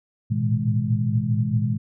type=tone cluster; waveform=sine; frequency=110.8 / 115.5 / 123.5 / 159.8 / 207.5 Hz; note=A2 / A#2 / B2 / D#3 / G#3; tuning=+13 / -16 / 0 / +47 / -1 cents; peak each=-25 / -26 / -24 / -29 / -26 dBFS; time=0.3-1.78 s; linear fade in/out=20 ms; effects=none